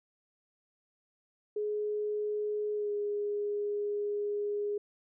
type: tone with pitch glide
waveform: sine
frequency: 420 to 412.5 Hz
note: G#4 to G#4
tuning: +19 to -12 cents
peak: -30 dBFS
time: 1.56-4.78 s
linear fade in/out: 5 ms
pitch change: -31 cents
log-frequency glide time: 2.75-2.91 s
effects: none